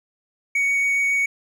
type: tone with vibrato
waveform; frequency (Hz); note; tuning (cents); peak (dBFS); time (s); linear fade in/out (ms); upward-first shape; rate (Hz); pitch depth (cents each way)
triangle; 2237; C#7; +15; -16; 0.55-1.26; 5; triangle; 7.2; 8
effects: none